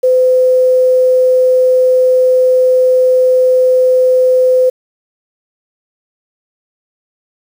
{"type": "tone with quantisation", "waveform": "sine", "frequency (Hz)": 510, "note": "C5", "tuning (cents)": -44, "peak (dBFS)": -6, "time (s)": [0.03, 4.7], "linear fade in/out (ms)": 10, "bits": 6, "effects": []}